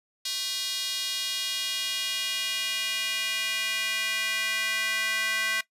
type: tone with high-pass filter sweep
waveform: square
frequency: 220 Hz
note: A3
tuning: in tune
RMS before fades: -29 dBFS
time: 0.25-5.61 s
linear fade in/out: 5 ms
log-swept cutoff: 3900 to 1900 Hz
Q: 2.3
effects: noise-tail reverb RT60 0.1 s tail -18 dB re dry + resampled to 32000 Hz